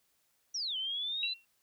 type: exponential two-way sweep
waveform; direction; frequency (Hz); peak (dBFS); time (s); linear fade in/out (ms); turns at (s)
sine; down then up; 5910 to 3017 to 4066; -33; 0.54-1.34; 10; 0.77
type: tone with exponential decay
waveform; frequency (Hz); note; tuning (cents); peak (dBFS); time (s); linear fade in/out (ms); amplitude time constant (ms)
sine; 2730; F7; -40; -29; 1.23-1.45; 2; 47
effects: white hiss -74 dBFS RMS until 1.62 s